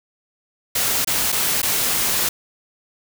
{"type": "noise with dropouts", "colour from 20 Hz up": "white", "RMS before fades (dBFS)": -20, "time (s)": [0.75, 2.29], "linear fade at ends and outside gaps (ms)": 5, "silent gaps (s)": [[1.047, 1.072], [1.32, 1.324], [1.618, 1.629]], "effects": []}